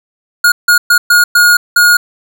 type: tone bursts at uneven times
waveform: square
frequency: 1435 Hz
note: F6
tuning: 47 cents sharp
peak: -5 dBFS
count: 6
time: 0.44-0.52 / 0.68-0.78 / 0.9-0.98 / 1.1-1.24 / 1.35-1.57 / 1.76-1.97 s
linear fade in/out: 5 ms
effects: none